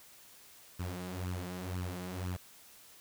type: tone with flanger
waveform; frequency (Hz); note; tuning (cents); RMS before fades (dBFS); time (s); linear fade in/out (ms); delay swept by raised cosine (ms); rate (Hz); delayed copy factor
sawtooth; 90.7; F#2; -34; -39; 0.79-2.37; 10; 0.67 to 6.27; 2; +0.7
effects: white hiss -57 dBFS RMS until 3 s